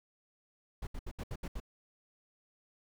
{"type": "noise bursts", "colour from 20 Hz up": "brown", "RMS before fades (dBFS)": -39, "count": 7, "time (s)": [0.82, 1.602], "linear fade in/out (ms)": 5, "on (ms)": 50, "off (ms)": 72, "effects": []}